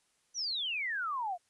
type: exponential sweep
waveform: sine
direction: down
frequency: 6110 to 674 Hz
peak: -32 dBFS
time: 0.34-1.38 s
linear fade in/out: 50 ms
effects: white hiss -73 dBFS RMS until 1.49 s + resampled to 24000 Hz